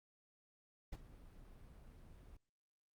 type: noise with ADSR envelope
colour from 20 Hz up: brown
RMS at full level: -43 dBFS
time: 0.92-2.37 s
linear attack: 11 ms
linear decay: 32 ms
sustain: -15 dB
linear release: 6 ms
effects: Opus 48 kbps